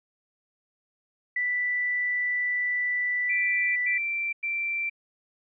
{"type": "tone", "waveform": "sine", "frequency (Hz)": 1975.5, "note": "B6", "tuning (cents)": 0, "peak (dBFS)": -24, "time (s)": [1.36, 3.98], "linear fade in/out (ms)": 5}
{"type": "tone bursts", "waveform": "sine", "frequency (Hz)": 2349, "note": "D7", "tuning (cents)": 0, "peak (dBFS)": -26, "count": 3, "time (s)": [3.29, 4.898], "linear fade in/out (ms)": 10, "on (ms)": 470, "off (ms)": 99}
{"effects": []}